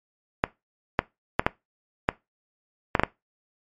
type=clicks; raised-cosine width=0.5 ms; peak=-3 dBFS; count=8; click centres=0.439 / 0.991 / 1.395 / 1.465 / 2.089 / 2.952 / 2.996 / 3.035 s; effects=noise-tail reverb RT60 0.2 s tail -20 dB re dry + MP3 64 kbps